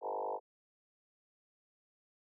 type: tone with frequency modulation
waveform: sine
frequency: 684 Hz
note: F5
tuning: 36 cents flat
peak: -35 dBFS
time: 0.01-0.4 s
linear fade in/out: 50 ms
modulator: 50.5 Hz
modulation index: 5.2
effects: none